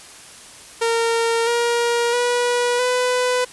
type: tone with pitch steps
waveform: sawtooth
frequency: 460.4 / 473.1 / 486.1 / 499.5 Hz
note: A#4 / A#4 / B4 / B4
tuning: -22 / +26 / -28 / +20 cents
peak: -13 dBFS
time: 0.81-3.45 s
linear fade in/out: 10 ms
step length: 660 ms
effects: white hiss -41 dBFS RMS until 3.52 s + resampled to 24000 Hz